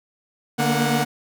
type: tone cluster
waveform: sawtooth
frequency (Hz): 146.6 / 229.8 / 238.1 / 735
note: D3 / A#3 / A#3 / F#5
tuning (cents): -3 / -25 / +37 / -12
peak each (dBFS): -20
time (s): 0.58-1.05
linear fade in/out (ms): 20
effects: none